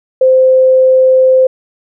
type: tone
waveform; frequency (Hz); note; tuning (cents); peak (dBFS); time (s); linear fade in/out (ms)
sine; 519; C5; -14; -4; 0.21-1.47; 5
effects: none